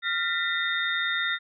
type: tone cluster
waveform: sine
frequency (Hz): 1392 / 1809 / 1974 / 3665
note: F6 / A6 / B6 / A#7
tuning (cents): -6 / +48 / -1 / -30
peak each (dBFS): -30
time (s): 0.02-1.39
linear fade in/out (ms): 50
effects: none